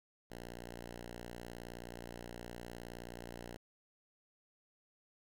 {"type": "tone", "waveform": "5% pulse", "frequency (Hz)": 59.2, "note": "A#1", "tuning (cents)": 27, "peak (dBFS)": -35, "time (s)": [0.3, 3.57], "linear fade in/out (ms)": 10, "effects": ["12-bit"]}